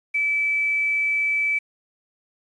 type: tone with quantisation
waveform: sine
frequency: 2308 Hz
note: D7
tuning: 31 cents flat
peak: -19 dBFS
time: 0.14-1.59 s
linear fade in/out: 10 ms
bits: 8
effects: resampled to 24000 Hz